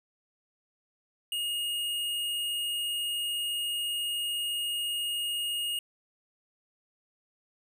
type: tone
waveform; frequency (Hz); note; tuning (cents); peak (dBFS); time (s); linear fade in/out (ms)
square; 2859; F7; +40; -30; 1.32-5.79; 2
effects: none